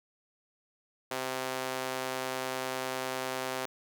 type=tone with high-pass filter; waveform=sawtooth; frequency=130 Hz; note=C3; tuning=11 cents flat; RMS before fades=-35 dBFS; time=1.11-3.66 s; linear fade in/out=5 ms; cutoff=510 Hz; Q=0.84; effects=none